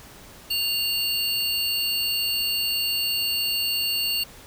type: tone pair together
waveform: square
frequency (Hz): 2794 / 4443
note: F7 / C#8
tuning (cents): 0 / +3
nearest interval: minor sixth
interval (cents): 803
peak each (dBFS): -26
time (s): 0.5-4.24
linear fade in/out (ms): 10
effects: pink hiss -46 dBFS RMS until 4.46 s